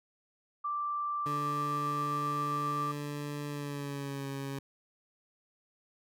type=tone; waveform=sine; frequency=1174.7 Hz; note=D6; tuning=in tune; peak=-31 dBFS; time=0.64-2.92 s; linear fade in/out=10 ms
type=tone with pitch glide; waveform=20% pulse; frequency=145.9 to 137.71 Hz; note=D3 to C#3; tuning=-11 to -11 cents; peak=-31 dBFS; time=1.26-4.59 s; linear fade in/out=2 ms; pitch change=-100 cents; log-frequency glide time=3.49-4.26 s
effects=none